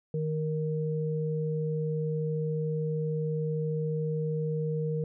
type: tone pair together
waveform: sine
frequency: 155.56 / 467.4 Hz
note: D#3 / A#4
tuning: 0 / +5 cents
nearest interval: octave + perfect fifth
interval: 1905 cents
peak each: -29 / -32 dBFS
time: 0.14-5.04 s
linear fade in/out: 2 ms
effects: none